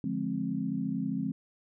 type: chord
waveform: sine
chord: D half-diminished seventh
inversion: none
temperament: just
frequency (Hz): 146.83 / 176.2 / 211.4 / 264.3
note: D3 / F3 / Ab3 / C4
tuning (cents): 0 / +16 / +31 / +18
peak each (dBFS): -39 / -35 / -34 / -33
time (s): 0.04-1.32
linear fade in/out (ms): 2
effects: none